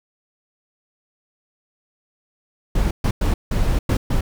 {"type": "noise bursts at uneven times", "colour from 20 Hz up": "brown", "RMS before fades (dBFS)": -18, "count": 6, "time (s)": [[2.75, 2.91], [3.04, 3.11], [3.21, 3.34], [3.51, 3.79], [3.89, 3.97], [4.1, 4.21]], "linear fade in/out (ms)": 5, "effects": []}